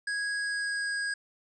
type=tone with pitch glide; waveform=square; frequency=1654 to 1639.7 Hz; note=G#6 to G#6; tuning=-8 to -23 cents; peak=-30 dBFS; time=0.07-1.14 s; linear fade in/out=5 ms; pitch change=-15 cents; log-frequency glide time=0.41-0.94 s; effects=resampled to 22050 Hz